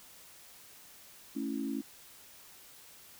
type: chord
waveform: sine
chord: A major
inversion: none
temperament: equal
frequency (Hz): 220 / 277.2 / 329.6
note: A3 / C#4 / E4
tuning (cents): 0 / 0 / 0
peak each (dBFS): -38 / -35 / -40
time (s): 1.35-1.82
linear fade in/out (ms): 20
effects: white hiss -55 dBFS RMS until 3.19 s